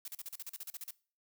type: noise bursts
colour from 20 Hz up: blue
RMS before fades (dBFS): -43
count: 13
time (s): 0.05-0.908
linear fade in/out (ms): 2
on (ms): 30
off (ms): 39
effects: noise-tail reverb RT60 0.4 s tail -21 dB re dry